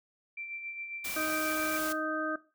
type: tone with tremolo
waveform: sine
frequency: 2349 Hz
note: D7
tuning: in tune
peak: -37 dBFS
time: 0.37-1.77 s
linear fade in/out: 5 ms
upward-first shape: sine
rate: 7.4 Hz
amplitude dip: 50%
type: noise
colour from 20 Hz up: white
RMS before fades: -38 dBFS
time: 1.04-1.93 s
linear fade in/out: 10 ms
type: harmonic tone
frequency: 311.4 Hz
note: D#4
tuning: 2 cents sharp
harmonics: 1 / 2 / 4 / 5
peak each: -36 / -36 / -36 / -36 dBFS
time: 1.16-2.36 s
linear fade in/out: 5 ms
effects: noise-tail reverb RT60 0.3 s tail -17 dB re dry